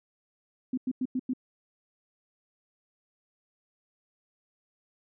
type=tone bursts; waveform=sine; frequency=256 Hz; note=C4; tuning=38 cents flat; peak=-26 dBFS; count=5; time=0.73-1.335 s; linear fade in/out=5 ms; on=45 ms; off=95 ms; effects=none